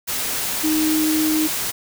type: tone in noise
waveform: sine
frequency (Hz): 311.1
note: D#4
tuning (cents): 0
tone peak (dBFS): -17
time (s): 0.63-1.48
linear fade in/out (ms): 20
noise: white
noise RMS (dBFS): -24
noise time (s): 0.07-1.72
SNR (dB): +4
effects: none